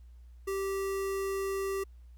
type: tone with notch filter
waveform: square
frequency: 390 Hz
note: G4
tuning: 9 cents flat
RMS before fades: -33 dBFS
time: 0.47-1.84 s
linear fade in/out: 10 ms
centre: 3800 Hz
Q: 1.7
effects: added 60 Hz sine -49 dBFS peak until 2.17 s + pink hiss -75 dBFS RMS until 2.17 s